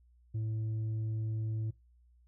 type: tone with tanh clipping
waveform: sine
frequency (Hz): 110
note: A2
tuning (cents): 0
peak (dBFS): -33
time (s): 0.34-1.71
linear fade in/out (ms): 10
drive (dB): 4
effects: noise-tail reverb RT60 0.2 s tail -21 dB re dry + added 60 Hz sine -61 dBFS peak until 2.27 s